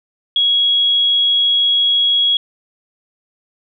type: tone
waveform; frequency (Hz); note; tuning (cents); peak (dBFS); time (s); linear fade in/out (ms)
sine; 3322; G#7; 0; -11; 0.36-2.37; 2
effects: none